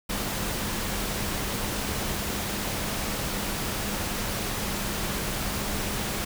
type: tone in noise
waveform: sine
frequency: 203.2 Hz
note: G#3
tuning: 38 cents flat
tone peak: -38 dBFS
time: 0.09-6.25 s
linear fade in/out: 10 ms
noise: pink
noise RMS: -30 dBFS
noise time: 0.09-6.25 s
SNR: -11 dB
effects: none